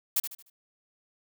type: noise with echo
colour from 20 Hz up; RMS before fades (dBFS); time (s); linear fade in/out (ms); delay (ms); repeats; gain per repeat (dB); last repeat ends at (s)
blue; -25; 0.16-0.2; 5; 75; 4; -9; 0.5
effects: none